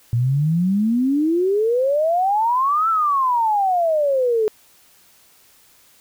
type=exponential two-way sweep; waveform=sine; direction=up then down; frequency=114.7 to 1348 to 421.2 Hz; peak=-15 dBFS; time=0.13-4.48 s; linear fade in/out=0 ms; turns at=2.89 s; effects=white hiss -53 dBFS RMS until 6 s